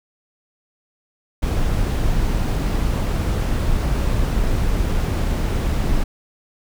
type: noise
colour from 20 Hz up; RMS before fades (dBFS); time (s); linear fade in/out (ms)
brown; -19; 1.42-6.04; 10
effects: none

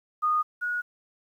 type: tone pair in turn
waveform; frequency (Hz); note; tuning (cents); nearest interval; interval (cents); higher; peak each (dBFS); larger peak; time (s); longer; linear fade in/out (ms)
sine; 1231 / 1453; D#6 / F#6; -19 / -32; minor third; 287; second; -21 / -26; first; 0.22-0.43 / 0.61-0.82; neither; 20
effects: 10-bit

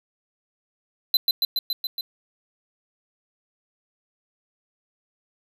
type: tone with echo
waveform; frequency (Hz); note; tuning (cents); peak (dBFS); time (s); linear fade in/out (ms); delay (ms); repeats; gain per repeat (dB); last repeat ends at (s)
square; 4038; B7; +38; -15; 1.14-1.17; 2; 140; 6; -2; 2.01
effects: none

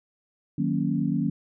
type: chord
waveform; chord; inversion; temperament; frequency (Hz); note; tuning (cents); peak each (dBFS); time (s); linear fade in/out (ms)
sine; D# minor seventh; none; equal; 155.56 / 185 / 233.1 / 277.2; D#3 / F#3 / A#3 / C#4; 0 / 0 / 0 / 0; -28; 0.58-1.3; 5
effects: none

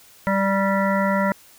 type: harmonic tone with a mistuned harmonic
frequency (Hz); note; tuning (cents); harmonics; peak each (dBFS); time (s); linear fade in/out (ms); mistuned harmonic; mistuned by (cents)
196; G3; 0; 1 / 3 / 5 / 7 / 9 / 10; -21 / -23 / -25 / -27 / -32 / -29; 0.27-1.32; 0; 5; -20
effects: white hiss -50 dBFS RMS until 1.58 s

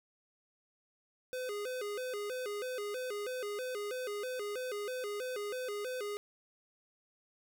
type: tone with vibrato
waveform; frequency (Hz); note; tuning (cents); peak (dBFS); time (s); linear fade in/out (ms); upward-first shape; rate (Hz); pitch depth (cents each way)
square; 457.4; A#4; -33; -37; 1.33-6.17; 0; square; 3.1; 180
effects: none

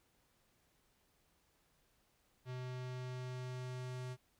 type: tone with low-pass filter sweep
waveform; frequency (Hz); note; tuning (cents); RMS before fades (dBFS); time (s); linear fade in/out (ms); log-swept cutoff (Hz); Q
square; 126.7; B2; +45; -44; 2.45-4.17; 50; 4500 to 8800; 0.84
effects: pink hiss -75 dBFS RMS until 4.39 s

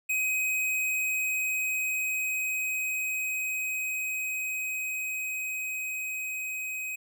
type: tone with level ramp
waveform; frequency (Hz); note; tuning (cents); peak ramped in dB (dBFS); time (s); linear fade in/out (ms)
square; 2523; D#7; +23; -26 to -33; 0.09-6.96; 10
effects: none

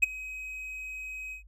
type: tone with ADSR envelope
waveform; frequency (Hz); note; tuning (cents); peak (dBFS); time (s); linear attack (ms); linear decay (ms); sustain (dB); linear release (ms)
triangle; 2532; D#7; +30; -14; 0.02-1.43; 13; 16; -21; 110
effects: added 50 Hz sine -50 dBFS peak until 1.47 s

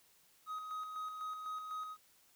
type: tone with tremolo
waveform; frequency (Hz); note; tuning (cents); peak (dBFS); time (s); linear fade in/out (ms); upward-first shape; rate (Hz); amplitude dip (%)
triangle; 1259; D#6; +20; -37; 0.46-1.97; 50; square; 4; 40
effects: white hiss -68 dBFS RMS until 2.35 s

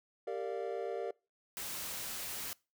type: chord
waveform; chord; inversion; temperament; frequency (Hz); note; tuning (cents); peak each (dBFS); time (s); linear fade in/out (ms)
triangle; G minor seventh; none; equal with one note detuned; 392 / 460.3 / 587.3 / 698.5; G4 / Bb4 / D5 / F5; 0 / -22 / 0 / 0; -39 / -37 / -40 / -42; 0.27-1.11; 5
type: noise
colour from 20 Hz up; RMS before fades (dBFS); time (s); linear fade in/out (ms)
white; -41; 1.57-2.53; 0
effects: noise-tail reverb RT60 0.3 s tail -24 dB re dry

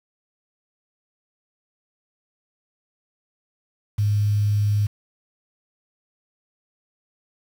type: tone with quantisation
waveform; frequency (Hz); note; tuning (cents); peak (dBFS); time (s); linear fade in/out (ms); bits
sine; 103.83; G#2; 0; -17; 3.98-4.87; 10; 7
effects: none

